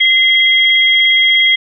sine tone pair together, 2061 / 3272 Hz, C7 / G#7, -27 / -26 cents, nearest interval minor sixth, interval 801 cents, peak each -10 dBFS, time 0-1.56 s, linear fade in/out 10 ms, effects none

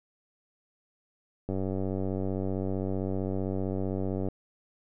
click train, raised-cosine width 2 ms, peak -19 dBFS, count 268, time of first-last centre 1.49-4.286 s, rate 95.5 Hz, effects none

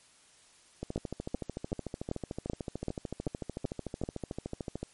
two click trains, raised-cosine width 2 ms, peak -22 / -18 dBFS, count 55 / 9, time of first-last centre 0.83-4.83 / 0.96-4.037 s, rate 13.5 / 2.6 Hz, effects white hiss -61 dBFS RMS until 4.93 s + MP3 48 kbps

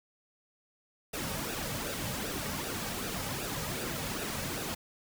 pink noise with flanger, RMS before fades -36 dBFS, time 1.13-4.75 s, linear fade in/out 10 ms, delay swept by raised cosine 0.93 to 2.93 ms, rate 2.6 Hz, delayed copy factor -0.6, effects none

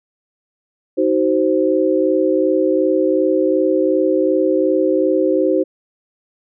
sine chord, C diminished, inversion first, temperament just, 314 / 376.7 / 523.3 Hz, Eb4 / Gb4 / C5, +16 / +31 / 0 cents, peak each -17 dBFS, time 0.97-5.64 s, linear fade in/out 20 ms, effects none

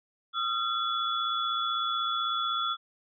sine tone cluster, 1245 / 1361 / 3421 Hz, D#6 / F6 / A7, +1 / -45 / -49 cents, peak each -34 / -30 / -31 dBFS, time 0.33-2.77 s, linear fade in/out 50 ms, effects none

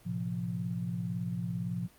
sine chord, F major, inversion first, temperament equal with one note detuned, 112.9 / 130.81 / 174.61 Hz, A2 / C3 / F3, +45 / 0 / 0 cents, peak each -37 / -39 / -34 dBFS, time 0.05-1.88 s, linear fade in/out 20 ms, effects pink hiss -60 dBFS RMS until 1.98 s + Opus 32 kbps

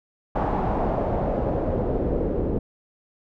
pink noise with low-pass filter sweep, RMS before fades -24 dBFS, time 0.35-2.59 s, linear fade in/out 10 ms, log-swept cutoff 880 to 410 Hz, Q 2.2, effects none

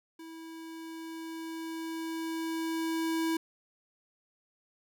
square tone with level ramp, 325.8 Hz, E4, 20 cents flat, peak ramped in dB -45 to -28 dBFS, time 0.19-3.37 s, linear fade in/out 5 ms, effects none

